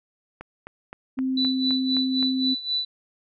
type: click train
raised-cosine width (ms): 0.5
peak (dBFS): -22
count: 8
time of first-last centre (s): 0.41-2.228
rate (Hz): 3.85
type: tone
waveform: sine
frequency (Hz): 261.3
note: C4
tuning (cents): -2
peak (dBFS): -22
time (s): 1.17-2.55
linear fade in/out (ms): 20
type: tone with tremolo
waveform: sine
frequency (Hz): 3975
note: B7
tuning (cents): +10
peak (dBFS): -21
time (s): 1.37-2.85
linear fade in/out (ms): 5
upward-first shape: sine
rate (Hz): 3.8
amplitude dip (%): 80
effects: none